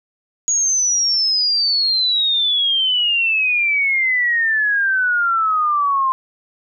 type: exponential sweep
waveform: sine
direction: down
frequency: 6740 to 1045 Hz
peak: -14 dBFS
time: 0.48-6.12 s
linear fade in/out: 0 ms
effects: none